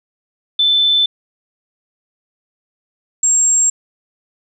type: tone pair in turn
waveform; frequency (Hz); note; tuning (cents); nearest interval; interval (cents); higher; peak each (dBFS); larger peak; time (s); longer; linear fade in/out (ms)
sine; 3524 / 7526; A7 / A#8; +2 / +16; octave + minor second; 1314; second; -10; neither; 0.59-1.06 / 3.23-3.7; neither; 5
effects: none